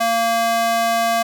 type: tone with high-pass filter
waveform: square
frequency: 230 Hz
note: A#3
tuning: 23 cents flat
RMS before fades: -18 dBFS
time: 0-1.23 s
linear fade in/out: 10 ms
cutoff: 650 Hz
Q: 1.7
effects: none